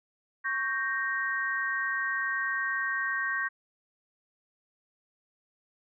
sine chord, G diminished, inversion second, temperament equal, 1108.7 / 1568 / 1864.7 Hz, Db6 / G6 / Bb6, 0 / 0 / 0 cents, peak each -35 / -31 / -31 dBFS, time 0.44-3.49 s, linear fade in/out 20 ms, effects none

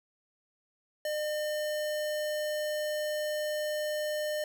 square tone, 605 Hz, D#5, 49 cents flat, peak -31 dBFS, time 1.05-4.44 s, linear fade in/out 2 ms, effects 12-bit

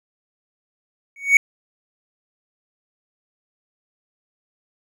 triangle tone with exponential growth, 2233 Hz, C#7, 12 cents sharp, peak -3 dBFS, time 1.16-1.37 s, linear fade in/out 2 ms, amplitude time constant 44 ms, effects none

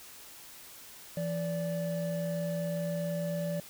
triangle tone pair together, 168.69 / 581 Hz, E3 / D5, +40 / -19 cents, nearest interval octave + major sixth, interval 2141 cents, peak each -31 / -32 dBFS, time 1.17-3.6 s, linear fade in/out 2 ms, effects white hiss -50 dBFS RMS until 3.69 s

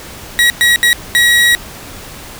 30% pulse tone bursts at uneven times, 1911 Hz, A#6, 43 cents sharp, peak -4 dBFS, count 4, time 0.39-0.5 / 0.61-0.76 / 0.83-0.93 / 1.15-1.55 s, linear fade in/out 0 ms, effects pink hiss -31 dBFS RMS until 2.39 s

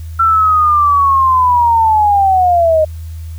sine linear sweep, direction down, 1351 to 614 Hz, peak -7 dBFS, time 0.19-2.85 s, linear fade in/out 10 ms, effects added 81 Hz sine -23 dBFS peak until 3.38 s + white hiss -46 dBFS RMS until 3.38 s

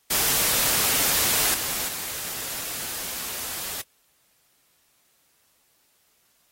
white noise with level steps, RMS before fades -22 / -28 / -32 dBFS, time 0.1-3.82 s, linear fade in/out 10 ms, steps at 1.54 / 1.88 s, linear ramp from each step 5 ms, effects white hiss -65 dBFS RMS until 6.51 s + AAC 48 kbps

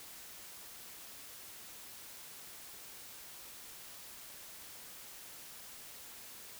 silence, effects white hiss -51 dBFS RMS until 6.59 s

